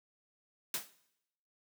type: noise with exponential decay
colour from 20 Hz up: white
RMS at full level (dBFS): -31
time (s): 0.74-0.91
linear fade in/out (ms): 2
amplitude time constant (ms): 36
effects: noise-tail reverb RT60 0.8 s tail -18 dB re dry + high-pass 150 Hz 12 dB/octave